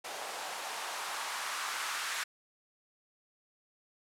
blue noise with band-pass filter sweep, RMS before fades -38 dBFS, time 0.04-2.24 s, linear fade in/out 10 ms, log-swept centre 650 to 1400 Hz, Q 1.7, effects low-pass 12000 Hz 12 dB/octave

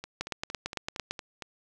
two click trains, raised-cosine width 0.2 ms, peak -14 / -21 dBFS, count 9 / 7, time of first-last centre 0.21-1.11 / 0.04-1.422 s, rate 8.89 / 4.34 Hz, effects none

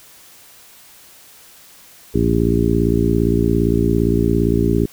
harmonic tone with a mistuned harmonic, 57.5 Hz, A#1, 23 cents flat, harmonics 1 / 2 / 3 / 4 / 5 / 6 / 7, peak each -21 / -21 / -21 / -21 / -21 / -21 / -21 dBFS, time 2.14-4.86 s, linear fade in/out 10 ms, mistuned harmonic 1, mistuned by +110 cents, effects white hiss -45 dBFS RMS until 4.92 s

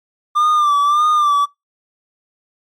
triangle tone with vibrato, 1186 Hz, D6, 17 cents sharp, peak -9 dBFS, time 0.35-1.46 s, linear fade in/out 20 ms, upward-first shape sine, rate 1.7 Hz, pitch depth 59 cents each way, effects noise-tail reverb RT60 0.2 s tail -26 dB re dry + MP3 64 kbps

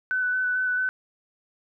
sine tone with vibrato, 1501 Hz, F#6, 24 cents sharp, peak -22 dBFS, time 0.11-0.89 s, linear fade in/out 0 ms, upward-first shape square, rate 4.5 Hz, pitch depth 13 cents each way, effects none

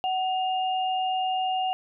sine tone pair together, 748.7 / 2823 Hz, F#5 / F7, +20 / +18 cents, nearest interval octave + major seventh, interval 2298 cents, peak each -24 / -33 dBFS, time 0.04-1.73 s, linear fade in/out 0 ms, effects none

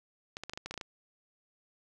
clicks, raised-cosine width 0.2 ms, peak -22 dBFS, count 10, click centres 0.369 / 0.436 / 0.496 / 0.535 / 0.575 / 0.66 / 0.71 / 0.741 / 0.777 / 0.812 s, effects none

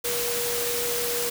sine tone in noise, 478.5 Hz, A#4, 45 cents sharp, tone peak -29 dBFS, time 0.04-1.3 s, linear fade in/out 10 ms, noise white, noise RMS -28 dBFS, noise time 0.04-1.3 s, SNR -4 dB, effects none

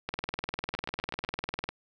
two click trains, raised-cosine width 0.3 ms, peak -20 / -16 dBFS, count 5 / 33, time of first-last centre 0.75-1.248 / 0.09-1.69 s, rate 8.03 / 20 Hz, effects none

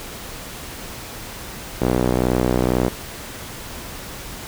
sawtooth tone with band-pass filter, 62.1 Hz, B1, 10 cents sharp, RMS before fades -19 dBFS, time 1.81-2.89 s, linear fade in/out 10 ms, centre 410 Hz, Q 0.92, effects pink hiss -34 dBFS RMS until 4.47 s

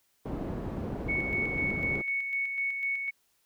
white low-pass noise, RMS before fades -35 dBFS, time 0.25-2.02 s, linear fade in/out 10 ms, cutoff 350 Hz, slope 12 dB/octave
sine tone with tremolo, 2217 Hz, C#7, in tune, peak -27 dBFS, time 1.08-3.11 s, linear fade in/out 20 ms, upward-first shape square, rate 4 Hz, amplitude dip 40%
effects white hiss -71 dBFS RMS until 3.45 s

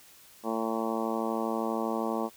harmonic tone, 112.5 Hz, A2, 39 cents sharp, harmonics 2 / 3 / 4 / 5 / 6 / 7 / 8 / 9 / 10, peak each -33 / -35 / -36 / -37 / -38 / -38 / -39 / -40 / -40 dBFS, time 0.43-2.3 s, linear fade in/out 50 ms, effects white hiss -55 dBFS RMS until 2.36 s

